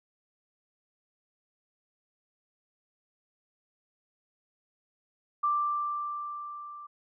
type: tone with level ramp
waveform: sine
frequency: 1178 Hz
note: D6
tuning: 5 cents sharp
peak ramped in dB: -23 to -42 dBFS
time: 5.43-6.87 s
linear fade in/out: 10 ms
effects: none